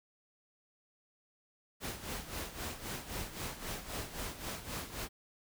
pink noise with tremolo, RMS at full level -39 dBFS, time 1.8-5.09 s, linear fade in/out 50 ms, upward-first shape sine, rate 3.8 Hz, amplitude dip 70%, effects none

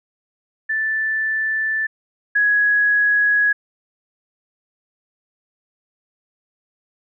sine tone pair in turn, 1760 / 1670.8 Hz, A6 / G#6, 0 / +10 cents, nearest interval minor second, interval 90 cents, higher first, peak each -18 / -13 dBFS, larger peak second, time 0.69-1.87 / 2.35-3.53 s, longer neither, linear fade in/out 10 ms, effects none

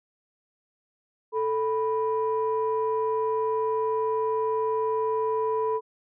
sine tone pair together, 440 / 986.9 Hz, A4 / B5, 0 / -2 cents, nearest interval octave + major second, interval 1398 cents, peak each -24 / -27 dBFS, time 1.32-5.81 s, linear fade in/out 50 ms, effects tanh soft clip ceiling -16 dBFS

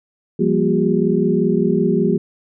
sine tone cluster, 171.7 / 196.9 / 234.9 / 363.8 / 403.4 Hz, F3 / G3 / A#3 / F#4 / G4, -29 / +8 / +13 / -29 / +50 cents, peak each -20 dBFS, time 0.39-2.18 s, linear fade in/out 10 ms, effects none

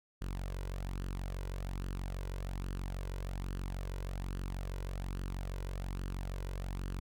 sawtooth tone with flanger, 46.25 Hz, F#1, in tune, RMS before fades -39 dBFS, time 0.21-7 s, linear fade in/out 10 ms, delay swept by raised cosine 0.65 to 2.05 ms, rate 1.2 Hz, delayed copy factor +0.5, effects none

